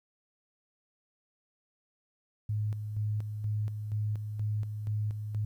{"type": "tone with tremolo", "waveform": "sine", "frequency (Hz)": 106, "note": "G#2", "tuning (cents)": 36, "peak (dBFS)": -28, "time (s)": [2.49, 5.45], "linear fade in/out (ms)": 5, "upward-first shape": "square", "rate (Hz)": 2.1, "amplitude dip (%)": 50, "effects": ["11-bit"]}